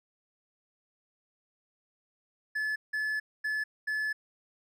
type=tone bursts at uneven times; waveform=triangle; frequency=1724 Hz; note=A6; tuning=36 cents flat; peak=-27 dBFS; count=4; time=2.55-2.76 / 2.93-3.2 / 3.44-3.64 / 3.87-4.13 s; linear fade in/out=10 ms; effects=none